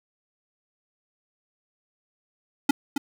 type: tone with echo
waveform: square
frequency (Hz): 281.4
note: C#4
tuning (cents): +26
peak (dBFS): -15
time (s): 2.69-2.71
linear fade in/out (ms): 5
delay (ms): 270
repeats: 1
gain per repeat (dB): -8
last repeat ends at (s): 2.98
effects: none